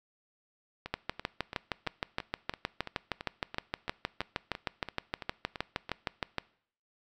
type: two click trains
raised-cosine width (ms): 0.3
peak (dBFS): -14 / -22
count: 36 / 16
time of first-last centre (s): 0.94-6.383 / 0.86-5.894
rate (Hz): 6.43 / 2.98
effects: noise-tail reverb RT60 0.6 s tail -22 dB re dry